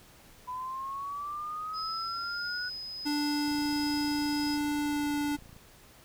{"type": "linear sweep", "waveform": "sine", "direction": "up", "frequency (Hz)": [994, 1480], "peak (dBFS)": -34, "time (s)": [0.47, 2.7], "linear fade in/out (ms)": 20}
{"type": "tone with tremolo", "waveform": "sine", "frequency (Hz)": 5040, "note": "D#8", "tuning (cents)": 21, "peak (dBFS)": -35, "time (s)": [1.73, 4.59], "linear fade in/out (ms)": 50, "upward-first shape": "sine", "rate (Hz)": 1.5, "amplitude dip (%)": 25}
{"type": "tone with pitch glide", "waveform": "square", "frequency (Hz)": [293.7, 291.5], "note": ["D4", "D4"], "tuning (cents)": [0, -13], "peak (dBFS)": -29, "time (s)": [3.05, 5.37], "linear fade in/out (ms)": 20, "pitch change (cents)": -13, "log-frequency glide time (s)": [4.8, 5.16]}
{"type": "click train", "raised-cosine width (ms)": 5, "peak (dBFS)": -39, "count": 60, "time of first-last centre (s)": [3.48, 5.565], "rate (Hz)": 28.3}
{"effects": ["pink hiss -56 dBFS RMS until 6.04 s"]}